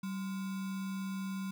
sine tone with sample-and-hold, 191.9 Hz, G3, 37 cents flat, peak -35 dBFS, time 0.03-1.51 s, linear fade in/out 5 ms, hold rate 1225 Hz, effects none

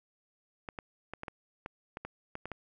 clicks, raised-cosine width 0.5 ms, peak -24 dBFS, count 11, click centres 0.688 / 0.788 / 1.136 / 1.234 / 1.282 / 1.661 / 1.971 / 2.05 / 2.354 / 2.456 / 2.517 s, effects none

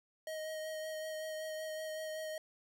square tone with vibrato, 627 Hz, D#5, 13 cents sharp, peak -40 dBFS, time 0.27-2.38 s, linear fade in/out 2 ms, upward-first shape sine, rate 5.3 Hz, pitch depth 15 cents each way, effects none

